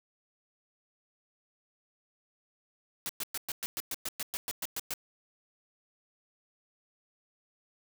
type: noise bursts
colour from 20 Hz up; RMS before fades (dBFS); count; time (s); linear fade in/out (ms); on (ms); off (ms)
white; -35; 14; 3.06-4.938; 0; 32; 110
effects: none